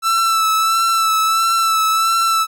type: tone with vibrato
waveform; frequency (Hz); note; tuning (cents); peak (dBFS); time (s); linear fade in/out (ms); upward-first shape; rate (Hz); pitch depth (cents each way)
45% pulse; 1324; E6; +7; -13; 0.02-2.47; 50; sine; 1.5; 28
effects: none